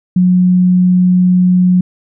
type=tone; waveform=sine; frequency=181.4 Hz; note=F#3; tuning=34 cents flat; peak=-6 dBFS; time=0.16-1.81 s; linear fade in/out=5 ms; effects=none